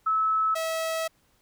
sine / sawtooth tone pair in turn, 1300 / 648.2 Hz, E6 / E5, -24 / -29 cents, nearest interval octave, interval 1205 cents, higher first, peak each -21 / -23 dBFS, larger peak first, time 0.06-0.55 / 0.55-1.08 s, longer second, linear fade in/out 10 ms, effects pink hiss -66 dBFS RMS until 1.41 s

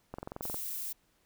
click train, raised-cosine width 1 ms, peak -25 dBFS, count 10, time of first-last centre 0.14-0.544 s, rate 22.3 Hz
violet noise, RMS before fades -38 dBFS, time 0.42-0.93 s, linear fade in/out 10 ms
effects pink hiss -71 dBFS RMS until 1.25 s

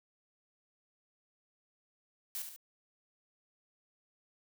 blue noise with echo, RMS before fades -39 dBFS, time 2.35-2.42 s, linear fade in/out 0 ms, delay 71 ms, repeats 2, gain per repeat -6 dB, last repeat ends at 2.562 s, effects none

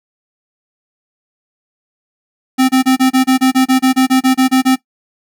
square tone bursts, 260.6 Hz, C4, 7 cents flat, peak -8 dBFS, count 16, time 2.58-4.76 s, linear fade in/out 20 ms, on 110 ms, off 28 ms, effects noise-tail reverb RT60 0.1 s tail -17 dB re dry

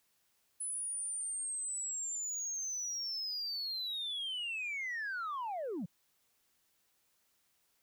sine linear sweep, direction down, 10120 to 147.6 Hz, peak -34 dBFS, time 0.6-5.86 s, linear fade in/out 10 ms, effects tanh soft clip ceiling -34 dBFS + white hiss -75 dBFS RMS until 7.82 s

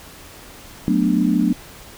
sine chord, B minor seventh, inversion second, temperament equal with one note detuned, 185 / 220 / 246.9 / 295.2 Hz, F#3 / A3 / B3 / D4, 0 / 0 / 0 / +9 cents, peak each -20 dBFS, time 0.88-1.53 s, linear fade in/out 0 ms, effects pink hiss -41 dBFS RMS until 1.97 s

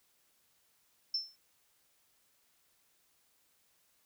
sine tone with exponential decay, 5330 Hz, E8, 18 cents sharp, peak -27 dBFS, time 1.14-1.36 s, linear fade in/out 5 ms, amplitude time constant 47 ms, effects tanh soft clip ceiling -25 dBFS + white hiss -72 dBFS RMS until 4.05 s

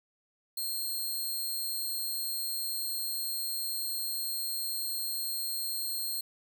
10% pulse tone, 4223 Hz, C8, 15 cents sharp, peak -25 dBFS, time 0.57-6.21 s, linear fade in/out 5 ms, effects none

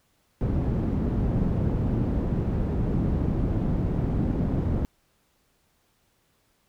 white low-pass noise, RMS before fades -25 dBFS, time 0.41-4.85 s, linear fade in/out 0 ms, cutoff 190 Hz, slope 12 dB/octave, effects pink hiss -68 dBFS RMS until 6.68 s

